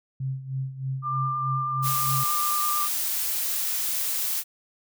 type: tone with tremolo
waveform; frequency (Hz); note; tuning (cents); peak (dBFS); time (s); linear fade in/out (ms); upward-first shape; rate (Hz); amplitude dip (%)
sine; 133; C3; +29; -25; 0.2-2.24; 5; sine; 3.2; 75
type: tone with vibrato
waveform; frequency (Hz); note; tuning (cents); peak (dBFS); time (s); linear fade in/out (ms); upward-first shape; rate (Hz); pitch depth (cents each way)
sine; 1192; D6; +25; -25; 1.02-2.89; 50; triangle; 9.3; 14
type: noise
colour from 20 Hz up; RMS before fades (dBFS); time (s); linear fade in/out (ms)
blue; -27; 1.82-4.44; 50
effects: none